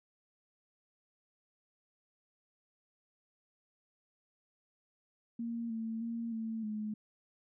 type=tone with pitch steps; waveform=sine; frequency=232.6 / 224.7 / 231.3 / 223.7 / 213.4 Hz; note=A#3 / A3 / A#3 / A3 / G#3; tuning=-4 / +37 / -13 / +29 / +47 cents; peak=-35 dBFS; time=5.39-6.94 s; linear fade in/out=5 ms; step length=310 ms; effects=none